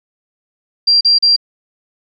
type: tone bursts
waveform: sine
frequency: 4741 Hz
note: D8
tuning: 16 cents sharp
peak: -7 dBFS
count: 3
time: 0.87-1.364 s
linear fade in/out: 10 ms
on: 140 ms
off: 37 ms
effects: none